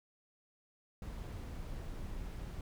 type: noise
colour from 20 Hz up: brown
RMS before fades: -43 dBFS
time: 1.02-2.61 s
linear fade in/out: 2 ms
effects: none